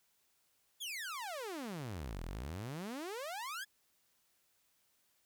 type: exponential two-way sweep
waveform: sawtooth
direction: down then up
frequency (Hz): 3533 to 38.06 to 1730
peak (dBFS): -37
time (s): 0.8-3.65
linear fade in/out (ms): 20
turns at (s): 2.23
effects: white hiss -75 dBFS RMS until 5.25 s